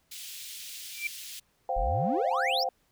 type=high-pass noise; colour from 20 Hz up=pink; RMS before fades=-42 dBFS; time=0.11-1.4 s; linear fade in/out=10 ms; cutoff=2700 Hz; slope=24 dB/octave
type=tone with exponential growth; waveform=sine; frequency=2349 Hz; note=D7; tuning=in tune; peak=-25 dBFS; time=0.89-1.07 s; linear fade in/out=2 ms; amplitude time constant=38 ms
type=chord; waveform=sine; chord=C suspended fourth; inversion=none; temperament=equal with one note detuned; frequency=523.3 / 707.4 / 784 Hz; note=C5 / F5 / G5; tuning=0 / +22 / 0 cents; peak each=-32 / -31 / -31 dBFS; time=1.69-2.69 s; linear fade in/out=2 ms
type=exponential sweep; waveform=triangle; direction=up; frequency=32.7 to 5700 Hz; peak=-26 dBFS; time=1.76-2.64 s; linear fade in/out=10 ms
effects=pink hiss -70 dBFS RMS until 2.91 s